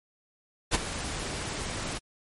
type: noise with ADSR envelope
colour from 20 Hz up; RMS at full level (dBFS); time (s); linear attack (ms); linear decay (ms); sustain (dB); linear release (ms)
pink; -21; 0.71-1.99; 36; 21; -13; 20
effects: MP3 48 kbps